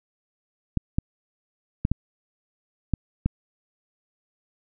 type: clicks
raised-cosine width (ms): 5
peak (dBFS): -9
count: 6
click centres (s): 0.773 / 0.985 / 1.851 / 1.916 / 2.937 / 3.26
effects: none